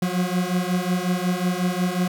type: beating tone pair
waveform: 40% pulse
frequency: 177.7 / 183.2 Hz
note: F3 / F#3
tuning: +30 / -17 cents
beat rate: 5.5 Hz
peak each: -23 dBFS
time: 0.02-2.08 s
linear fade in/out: 5 ms
effects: none